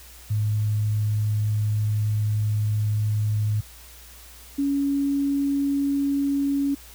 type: tone pair in turn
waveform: sine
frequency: 106.3 / 280.2 Hz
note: G#2 / C#4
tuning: +41 / +19 cents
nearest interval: octave + perfect fourth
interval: 1678 cents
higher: second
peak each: -20 dBFS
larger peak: neither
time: 0.3-3.61 / 4.58-6.75 s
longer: first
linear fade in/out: 10 ms
effects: added 60 Hz sine -47 dBFS peak until 6.94 s + white hiss -47 dBFS RMS until 6.94 s